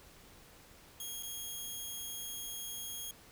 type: tone with dropouts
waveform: 10% pulse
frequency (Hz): 3270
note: G#7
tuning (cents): -28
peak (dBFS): -32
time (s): 1-3.11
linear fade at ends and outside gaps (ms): 2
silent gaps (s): 1.226-1.232
effects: pink hiss -58 dBFS RMS until 3.31 s